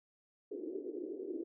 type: band-pass noise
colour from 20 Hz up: white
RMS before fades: -42 dBFS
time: 0.51-1.44 s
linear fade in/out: 10 ms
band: 310 to 410 Hz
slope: 48 dB/octave
effects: none